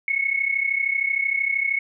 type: tone pair together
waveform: sine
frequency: 2186 / 2219 Hz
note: C#7 / C#7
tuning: -25 / +1 cents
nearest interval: unison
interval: 26 cents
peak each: -22 / -24 dBFS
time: 0.08-1.79 s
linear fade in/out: 2 ms
effects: none